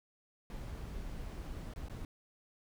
brown noise with dropouts, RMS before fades -43 dBFS, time 0.5-2.05 s, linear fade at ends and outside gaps 1 ms, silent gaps 1.737-1.76 / 1.885-1.897 s, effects none

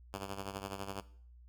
5% pulse tone with tremolo, 98 Hz, G2, in tune, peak -26 dBFS, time 0.13-1.01 s, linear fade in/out 10 ms, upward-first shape triangle, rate 12 Hz, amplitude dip 80%, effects noise-tail reverb RT60 0.5 s tail -17 dB re dry + added 60 Hz sine -54 dBFS peak until 1.48 s

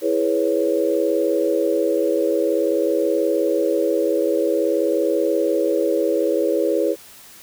sine chord, C# minor seventh, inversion first, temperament equal, 329.6 / 415.3 / 493.9 / 554.4 Hz, E4 / G#4 / B4 / C#5, 0 / 0 / 0 / 0 cents, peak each -22 dBFS, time 0.01-6.96 s, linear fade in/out 50 ms, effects white hiss -44 dBFS RMS until 7.42 s

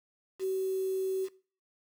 sine tone with quantisation, 379.7 Hz, F#4, 45 cents sharp, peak -28 dBFS, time 0.39-1.29 s, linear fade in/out 50 ms, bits 8, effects noise-tail reverb RT60 0.4 s tail -20 dB re dry

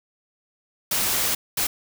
white noise bursts at uneven times, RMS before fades -23 dBFS, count 2, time 0.91-1.35 / 1.57-1.67 s, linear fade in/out 5 ms, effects none

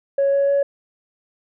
sine tone with pitch steps, 554.4 / 557.9 / 561.5 Hz, C#5 / C#5 / C#5, 0 / +11 / +22 cents, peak -13 dBFS, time 0.18-0.63 s, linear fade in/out 5 ms, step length 150 ms, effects tanh soft clip ceiling -12 dBFS

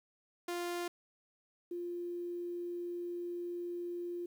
sawtooth / sine tone pair in turn, 349.2 / 349.2 Hz, F4 / F4, 0 / 0 cents, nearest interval unison, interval 0 cents, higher neither, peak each -32 / -37 dBFS, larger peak first, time 0.48-0.88 / 1.71-4.26 s, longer second, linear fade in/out 5 ms, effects 11-bit

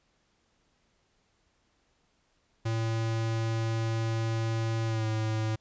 square tone with pitch glide, 113 to 109.66 Hz, A2 to A2, +47 to -5 cents, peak -28 dBFS, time 2.65-5.56 s, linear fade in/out 10 ms, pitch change -52 cents, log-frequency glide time 4.87-5.06 s, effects pink hiss -71 dBFS RMS until 5.6 s + resampled to 16000 Hz

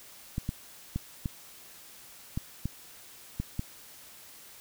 clicks, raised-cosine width 5 ms, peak -18 dBFS, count 8, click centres 0.381 / 0.491 / 0.96 / 1.258 / 2.375 / 2.656 / 3.4 / 3.594 s, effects white hiss -51 dBFS RMS until 4.6 s

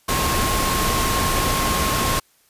sine tone in noise, 1074 Hz, C6, 45 cents sharp, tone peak -24 dBFS, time 0.08-2.2 s, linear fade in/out 10 ms, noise pink, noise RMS -21 dBFS, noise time 0.08-2.2 s, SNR -6 dB, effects white hiss -59 dBFS RMS until 2.49 s + resampled to 32000 Hz

